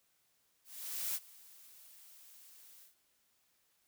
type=noise with ADSR envelope; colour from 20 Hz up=blue; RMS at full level=-36 dBFS; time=0.64-2.95 s; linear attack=510 ms; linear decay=41 ms; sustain=-22 dB; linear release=130 ms; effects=white hiss -75 dBFS RMS until 3.87 s